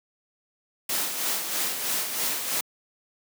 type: noise with tremolo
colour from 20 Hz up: white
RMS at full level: -26 dBFS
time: 0.89-2.61 s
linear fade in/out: 5 ms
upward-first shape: sine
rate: 3.1 Hz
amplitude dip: 50%
effects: high-pass 200 Hz 12 dB/octave